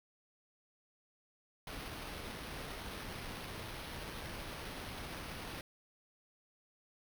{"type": "noise with sample-and-hold", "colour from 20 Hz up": "pink", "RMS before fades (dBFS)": -45, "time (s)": [1.67, 5.61], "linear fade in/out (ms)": 2, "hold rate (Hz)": 7350, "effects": []}